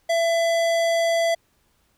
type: tone with hard clipping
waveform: sine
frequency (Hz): 669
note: E5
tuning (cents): +25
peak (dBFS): -20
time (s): 0.09-1.35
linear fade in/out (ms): 10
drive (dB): 18
effects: pink hiss -65 dBFS RMS until 1.97 s